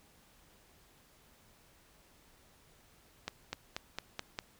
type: accelerating click train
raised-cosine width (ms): 0.2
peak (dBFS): -19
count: 6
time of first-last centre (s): 3.28-4.389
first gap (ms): 250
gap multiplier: 0.94
effects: pink hiss -64 dBFS RMS until 4.59 s